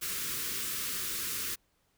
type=band-stop noise; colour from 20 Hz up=white; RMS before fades=-35 dBFS; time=0.01-1.56 s; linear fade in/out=20 ms; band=490 to 1100 Hz; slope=48 dB/octave; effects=pink hiss -73 dBFS RMS until 1.97 s